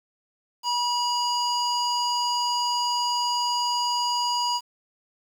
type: tone with low-pass filter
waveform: square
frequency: 968 Hz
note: B5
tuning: 35 cents flat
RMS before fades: -25 dBFS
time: 0.63-4.61 s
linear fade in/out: 50 ms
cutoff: 5600 Hz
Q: 8.3
effects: 8-bit